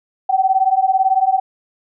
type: beating tone pair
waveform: sine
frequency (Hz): 755 / 773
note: F#5 / G5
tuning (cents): +35 / -24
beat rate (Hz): 18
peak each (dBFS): -15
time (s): 0.29-1.4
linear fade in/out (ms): 10
effects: none